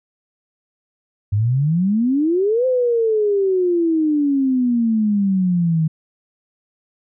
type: exponential two-way sweep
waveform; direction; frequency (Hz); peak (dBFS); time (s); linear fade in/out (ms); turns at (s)
sine; up then down; 98 to 520 to 155.9; -14; 1.32-5.88; 10; 2.66
effects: none